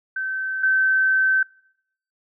sine tone pair in turn, 1541 / 1541 Hz, G6 / G6, -30 / -30 cents, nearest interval unison, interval 0 cents, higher neither, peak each -23 / -15 dBFS, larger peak second, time 0.16-0.63 / 0.63-1.43 s, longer second, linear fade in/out 5 ms, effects noise-tail reverb RT60 0.7 s tail -24 dB re dry

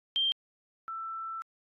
sine tone pair in turn, 3166 / 1331.1 Hz, G7 / E6, +17 / +16 cents, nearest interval octave + minor third, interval 1501 cents, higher first, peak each -25 / -35 dBFS, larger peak first, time 0.16-0.32 / 0.88-1.42 s, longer second, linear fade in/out 0 ms, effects AAC 32 kbps

